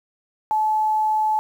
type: tone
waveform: sine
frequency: 863 Hz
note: A5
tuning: 34 cents flat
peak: -17 dBFS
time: 0.51-1.39 s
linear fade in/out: 0 ms
effects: 8-bit